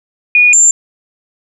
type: tone pair in turn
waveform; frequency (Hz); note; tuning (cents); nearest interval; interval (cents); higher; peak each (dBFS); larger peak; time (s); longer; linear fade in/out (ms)
sine; 2453 / 7279; D#7 / A#8; -25 / -42; octave + perfect fifth; 1883; second; -4; neither; 0.35-0.53 / 0.53-0.71; neither; 2
effects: none